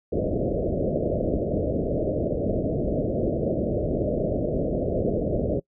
white low-pass noise, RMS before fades -25 dBFS, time 0.12-5.6 s, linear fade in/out 10 ms, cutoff 640 Hz, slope 96 dB/octave, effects noise-tail reverb RT60 0.1 s tail -24 dB re dry

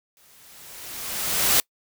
white noise with exponential growth, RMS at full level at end -17 dBFS, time 0.17-1.6 s, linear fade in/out 0 ms, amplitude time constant 310 ms, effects noise-tail reverb RT60 0.1 s tail -26 dB re dry

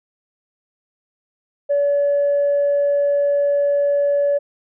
sine tone, 571 Hz, D5, 49 cents flat, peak -13 dBFS, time 1.69-4.39 s, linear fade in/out 20 ms, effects tanh soft clip ceiling -11 dBFS

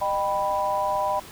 sine chord, Eb augmented, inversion none, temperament equal with one note detuned, 610.9 / 784 / 987.8 Hz, Eb5 / G5 / B5, -32 / 0 / 0 cents, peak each -27 / -27 / -25 dBFS, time 0.01-1.2 s, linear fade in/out 10 ms, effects pink hiss -43 dBFS RMS until 1.31 s

